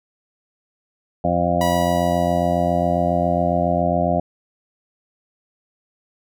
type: harmonic tone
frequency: 87.31 Hz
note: F2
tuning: in tune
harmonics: 1 / 2 / 3 / 4 / 6 / 7 / 8 / 9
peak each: -27 / -23 / -26 / -30 / -27 / -22 / -21 / -32 dBFS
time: 1.24-4.2 s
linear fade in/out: 5 ms
type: tone with exponential decay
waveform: sawtooth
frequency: 972 Hz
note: B5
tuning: 28 cents flat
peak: -18 dBFS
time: 1.61-3.82 s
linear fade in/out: 2 ms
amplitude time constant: 480 ms
effects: none